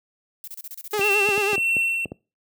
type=noise bursts; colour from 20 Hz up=violet; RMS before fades=-36 dBFS; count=11; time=0.44-1.146 s; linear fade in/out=0 ms; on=36 ms; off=31 ms
type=tone with vibrato; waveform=sawtooth; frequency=408.1 Hz; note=G#4; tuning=30 cents flat; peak=-18 dBFS; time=0.93-1.56 s; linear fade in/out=5 ms; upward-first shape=sine; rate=9.2 Hz; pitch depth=73 cents each way
type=clicks; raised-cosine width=2 ms; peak=-18 dBFS; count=8; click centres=0.993 / 1.288 / 1.378 / 1.531 / 1.58 / 1.767 / 2.057 / 2.119 s
type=tone with tremolo; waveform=triangle; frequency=2708 Hz; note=E7; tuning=46 cents sharp; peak=-17 dBFS; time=1.01-2.05 s; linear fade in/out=2 ms; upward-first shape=sine; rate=1.7 Hz; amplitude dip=45%
effects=noise-tail reverb RT60 0.3 s tail -23 dB re dry + high-pass 100 Hz 12 dB/octave